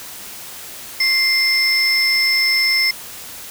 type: tone pair together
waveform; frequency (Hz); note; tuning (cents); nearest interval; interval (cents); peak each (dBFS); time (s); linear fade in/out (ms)
sine; 2093 / 5274; C7 / E8; 0 / 0; octave + major third; 1600; -14; 1-2.91; 5
effects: tanh soft clip ceiling -10 dBFS + white hiss -34 dBFS RMS until 3.5 s